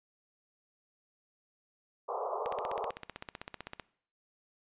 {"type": "band-pass noise", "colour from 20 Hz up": "pink", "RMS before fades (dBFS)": -36, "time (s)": [2.08, 2.91], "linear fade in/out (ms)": 10, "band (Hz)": [410, 1200], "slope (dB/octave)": 96}
{"type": "click train", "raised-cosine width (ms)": 0.3, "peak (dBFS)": -24, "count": 22, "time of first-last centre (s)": [2.46, 3.798], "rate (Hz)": 15.7}
{"effects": ["noise-tail reverb RT60 0.6 s tail -21 dB re dry", "resampled to 8000 Hz"]}